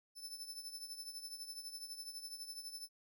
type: tone with tremolo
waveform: sawtooth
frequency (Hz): 5274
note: E8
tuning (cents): 0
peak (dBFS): -40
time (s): 0.15-2.89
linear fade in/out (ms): 50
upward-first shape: triangle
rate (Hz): 12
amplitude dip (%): 75
effects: none